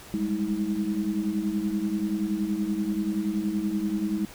sine tone cluster, 199.2 / 209.7 / 320 Hz, G3 / G#3 / D#4, +28 / +17 / +49 cents, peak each -29 dBFS, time 0.14-4.25 s, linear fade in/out 0 ms, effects pink hiss -46 dBFS RMS until 4.34 s

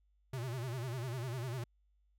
square tone with vibrato, 124.1 Hz, B2, 9 cents sharp, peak -38 dBFS, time 0.33-1.64 s, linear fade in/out 5 ms, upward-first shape sine, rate 10 Hz, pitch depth 140 cents each way, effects added 50 Hz sine -69 dBFS peak until 2.18 s

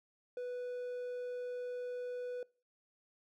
triangle tone, 493.9 Hz, B4, in tune, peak -36 dBFS, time 0.37-2.43 s, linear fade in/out 2 ms, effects noise-tail reverb RT60 0.4 s tail -24 dB re dry

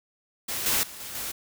white noise with level steps, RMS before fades -31 / -24 / -42 / -38 / -33 dBFS, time 0.48-1.32 s, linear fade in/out 10 ms, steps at 0.66 / 0.83 / 1 / 1.15 s, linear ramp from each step 2 ms, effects none

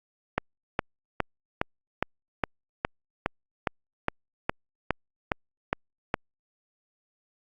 click train, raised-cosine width 0.5 ms, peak -8 dBFS, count 15, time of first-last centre 0.38-6.141 s, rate 2.43 Hz, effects Opus 48 kbps

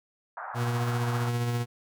pink band-pass noise, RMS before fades -38 dBFS, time 0.37-1.29 s, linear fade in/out 2 ms, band 680 to 1600 Hz, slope 48 dB/octave
40% pulse tone with tremolo, 119.8 Hz, A#2, 48 cents sharp, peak -24 dBFS, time 0.54-1.66 s, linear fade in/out 50 ms, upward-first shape sine, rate 15 Hz, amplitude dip 30%
effects none

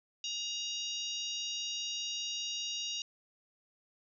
harmonic tone, 945 Hz, A#5, 23 cents sharp, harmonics 3 / 4 / 5 / 6 / 7, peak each -39 / -40 / -45 / -43 / -46 dBFS, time 0.24-3.02 s, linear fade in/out 2 ms, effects none

